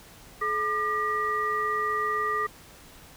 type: tone cluster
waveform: sine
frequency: 427.9 / 1201 / 1917 Hz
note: A4 / D6 / A#6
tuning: -48 / +38 / +48 cents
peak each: -33 / -26 / -31 dBFS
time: 0.41-2.47 s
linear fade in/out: 10 ms
effects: pink hiss -50 dBFS RMS until 3.16 s